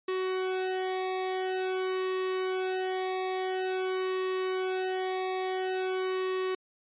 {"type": "tone with flanger", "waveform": "sawtooth", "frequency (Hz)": 373.9, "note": "F#4", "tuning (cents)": 18, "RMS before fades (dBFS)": -31, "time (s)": [0.08, 6.55], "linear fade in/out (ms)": 5, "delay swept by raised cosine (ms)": [1.4, 2], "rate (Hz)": 0.48, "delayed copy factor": -0.95, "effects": ["resampled to 8000 Hz"]}